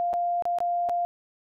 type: tone with dropouts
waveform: sine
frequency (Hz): 698.5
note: F5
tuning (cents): 0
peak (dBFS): -23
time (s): 0-1.05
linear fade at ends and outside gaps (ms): 0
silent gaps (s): 0.131-0.138 / 0.423-0.454 / 0.586-0.604 / 0.889-0.895
effects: none